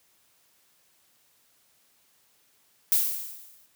violet noise with exponential decay, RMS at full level -20 dBFS, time 2.92-3.66 s, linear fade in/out 0 ms, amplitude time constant 160 ms, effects white hiss -65 dBFS RMS until 3.75 s + high-pass 60 Hz 12 dB/octave

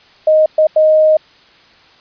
sine tone bursts at uneven times, 622.3 Hz, D#5, in tune, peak -6 dBFS, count 3, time 0.27-0.46 / 0.58-0.67 / 0.76-1.17 s, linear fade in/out 5 ms, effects white hiss -46 dBFS RMS until 2 s + resampled to 11025 Hz

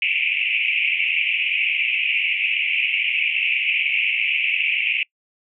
white band-pass noise, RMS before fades -21 dBFS, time 0.02-5.03 s, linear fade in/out 2 ms, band 2200 to 2800 Hz, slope 96 dB/octave, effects noise-tail reverb RT60 0.1 s tail -25 dB re dry

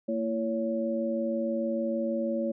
sine tone cluster, 228.2 / 334.6 / 560 Hz, A#3 / E4 / C#5, -37 / +26 / +18 cents, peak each -30 / -34 / -30 dBFS, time 0.08-2.52 s, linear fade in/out 10 ms, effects none

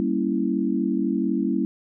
sine chord, G diminished seventh, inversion none, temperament equal, 196 / 233.1 / 277.2 / 329.6 Hz, G3 / Bb3 / Db4 / Fb4, 0 / 0 / 0 / 0 cents, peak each -26 dBFS, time 0-1.65 s, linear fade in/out 0 ms, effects none

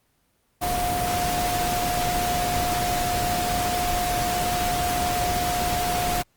sine tone in noise, 713 Hz, F5, 36 cents sharp, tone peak -24 dBFS, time 0.61-6.23 s, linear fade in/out 20 ms, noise pink, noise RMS -27 dBFS, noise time 0.61-6.23 s, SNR 0 dB, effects pink hiss -67 dBFS RMS until 6.36 s + Opus 24 kbps

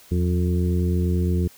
harmonic tone with a mistuned harmonic, 88.8 Hz, F2, 29 cents sharp, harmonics 1 / 2 / 3 / 4 / 5, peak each -20 / -24 / -33 / -29 / -35 dBFS, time 0.11-1.48 s, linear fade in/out 10 ms, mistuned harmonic 1, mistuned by -120 cents, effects white hiss -50 dBFS RMS until 1.57 s

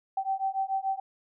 sine beating tone pair, 770 / 776.9 Hz, G5 / G5, -31 / -16 cents, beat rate 6.9 Hz, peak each -30 dBFS, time 0.17-1 s, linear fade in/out 5 ms, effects none

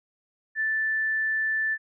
sine tone, 1760 Hz, A6, in tune, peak -23 dBFS, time 0.55-1.78 s, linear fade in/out 50 ms, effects none

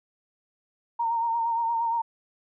sine tone with vibrato, 924 Hz, A#5, 16 cents flat, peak -23 dBFS, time 0.99-2.02 s, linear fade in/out 10 ms, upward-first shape sine, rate 8.6 Hz, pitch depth 35 cents each way, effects none

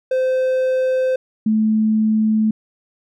triangle / sine tone pair in turn, 517 / 217.4 Hz, C5 / A3, -21 / -21 cents, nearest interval octave + minor third, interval 1500 cents, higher first, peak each -13 dBFS, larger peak neither, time 0.11-1.16 / 1.46-2.51 s, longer neither, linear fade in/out 5 ms, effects none

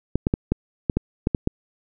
clicks, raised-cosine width 3 ms, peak -6 dBFS, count 9, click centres 0.156 / 0.269 / 0.339 / 0.52 / 0.898 / 0.97 / 1.271 / 1.348 / 1.474 s, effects none

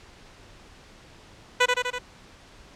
10% pulse tone with echo, 496 Hz, B4, 7 cents sharp, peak -8 dBFS, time 1.6-1.66 s, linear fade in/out 10 ms, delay 82 ms, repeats 4, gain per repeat -3 dB, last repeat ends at 1.988 s, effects pink hiss -50 dBFS RMS until 2.75 s + low-pass 6000 Hz 12 dB/octave

